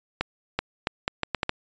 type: accelerating click train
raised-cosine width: 0.3 ms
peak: -8 dBFS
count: 8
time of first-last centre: 0.21-1.494 s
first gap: 380 ms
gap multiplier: 0.74
effects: resampled to 16000 Hz